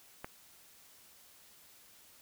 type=click; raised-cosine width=0.5 ms; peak=-25 dBFS; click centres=0.245 s; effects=white hiss -60 dBFS RMS until 2.21 s